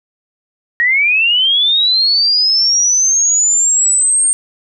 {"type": "linear sweep", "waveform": "sine", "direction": "up", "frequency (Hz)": [1864.7, 8700], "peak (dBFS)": -9, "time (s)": [0.8, 4.33], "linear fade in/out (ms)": 0, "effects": []}